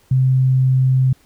sine tone, 130.4 Hz, C3, 5 cents flat, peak -11 dBFS, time 0.11-1.13 s, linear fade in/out 5 ms, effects pink hiss -55 dBFS RMS until 1.25 s

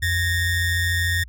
square ring-modulated tone, 880 Hz, A5, in tune, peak -17 dBFS, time 0.02-1.24 s, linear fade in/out 10 ms, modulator 967 Hz, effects added 60 Hz sine -39 dBFS peak until 1.28 s

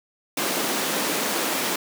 pink high-pass noise, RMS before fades -25 dBFS, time 0.37-1.76 s, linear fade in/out 5 ms, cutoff 220 Hz, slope 24 dB/octave, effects none

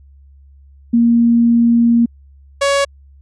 sine / sawtooth tone pair in turn, 234.3 / 559.4 Hz, A#3 / C#5, +9 / +16 cents, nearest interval octave + minor third, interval 1507 cents, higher second, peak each -8 dBFS, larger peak neither, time 0.93-2.06 / 2.61-2.85 s, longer first, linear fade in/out 10 ms, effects added 69 Hz sine -41 dBFS peak until 3.21 s + resampled to 22050 Hz

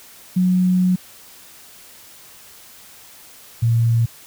sine tone pair in turn, 182.8 / 115.92 Hz, F#3 / A#2, -21 / -9 cents, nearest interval minor sixth, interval 788 cents, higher first, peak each -13 dBFS, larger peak neither, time 0.36-0.96 / 3.62-4.06 s, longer first, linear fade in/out 10 ms, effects white hiss -44 dBFS RMS until 4.26 s

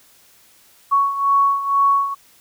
sine beating tone pair, 1113 / 1115.1 Hz, C#6 / C#6, +7 / +10 cents, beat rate 2.1 Hz, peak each -15 / -20 dBFS, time 0.91-2.15 s, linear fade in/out 20 ms, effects white hiss -52 dBFS RMS until 2.4 s

